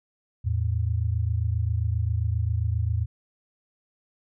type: tone pair together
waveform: sine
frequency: 82.41 / 109.92 Hz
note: E2 / A2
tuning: 0 / -1 cents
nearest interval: perfect fourth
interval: 499 cents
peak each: -25 dBFS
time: 0.44-3.06 s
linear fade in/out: 20 ms
effects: none